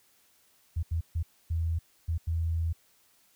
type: tone bursts at uneven times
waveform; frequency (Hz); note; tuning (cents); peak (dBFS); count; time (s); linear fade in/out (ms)
sine; 82.41; E2; 0; -26; 6; 0.76-0.83 / 0.91-1.01 / 1.15-1.23 / 1.5-1.79 / 2.08-2.18 / 2.27-2.73; 10
effects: white hiss -65 dBFS RMS until 3.35 s